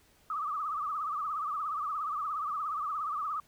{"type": "tone with vibrato", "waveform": "sine", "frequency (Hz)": 1215, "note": "D#6", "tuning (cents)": -42, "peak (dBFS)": -31, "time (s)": [0.3, 3.4], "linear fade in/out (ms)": 2, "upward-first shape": "triangle", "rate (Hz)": 17, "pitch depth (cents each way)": 140, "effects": ["pink hiss -64 dBFS RMS until 3.47 s"]}